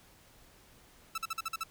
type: tone bursts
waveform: sawtooth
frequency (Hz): 1318.5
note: E6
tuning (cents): 0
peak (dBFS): -29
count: 7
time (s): 1.15-1.636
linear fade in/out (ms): 5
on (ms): 30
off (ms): 46
effects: pink hiss -60 dBFS RMS until 1.7 s